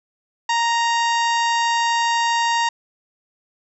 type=harmonic tone; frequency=932.3 Hz; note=A#5; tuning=in tune; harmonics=1 / 2 / 3 / 4 / 5 / 6 / 7 / 8; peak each=-18 / -24 / -28 / -30 / -32 / -34 / -35 / -36 dBFS; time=0.49-2.69 s; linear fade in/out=5 ms; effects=none